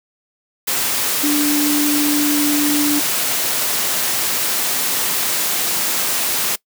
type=tone in noise; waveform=sine; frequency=293.7 Hz; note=D4; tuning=in tune; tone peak=-15 dBFS; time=1.23-3 s; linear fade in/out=10 ms; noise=white; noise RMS=-19 dBFS; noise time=0.67-6.56 s; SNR=+1 dB; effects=noise-tail reverb RT60 0.1 s tail -22 dB re dry + high-pass 150 Hz 12 dB/octave